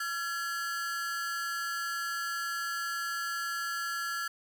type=ring-modulated tone; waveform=45% pulse; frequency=1526 Hz; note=G6; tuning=47 cents flat; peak=-29 dBFS; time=0-4.28 s; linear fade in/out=5 ms; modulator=160 Hz; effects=none